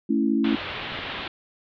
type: chord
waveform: sine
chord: A major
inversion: none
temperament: equal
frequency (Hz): 220 / 277.2 / 329.6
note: A3 / C#4 / E4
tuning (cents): 0 / 0 / 0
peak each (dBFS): -23 / -23 / -25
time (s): 0.09-0.56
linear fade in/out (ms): 10
type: low-pass noise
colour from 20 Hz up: white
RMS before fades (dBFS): -33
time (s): 0.44-1.28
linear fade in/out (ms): 5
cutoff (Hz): 3700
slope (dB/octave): 48
type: clicks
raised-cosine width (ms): 3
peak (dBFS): -28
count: 2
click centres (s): 0.921 / 0.99
effects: none